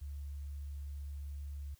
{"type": "tone", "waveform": "sine", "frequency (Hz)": 71.2, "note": "C#2", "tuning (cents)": 47, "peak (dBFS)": -40, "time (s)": [0.01, 1.75], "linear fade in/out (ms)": 10, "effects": ["white hiss -68 dBFS RMS until 1.79 s"]}